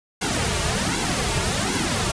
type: noise with flanger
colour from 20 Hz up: pink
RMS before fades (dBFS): -23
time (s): 0.21-2.12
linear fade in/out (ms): 10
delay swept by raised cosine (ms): 1.6 to 4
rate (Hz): 1.3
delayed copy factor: -0.8
effects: resampled to 22050 Hz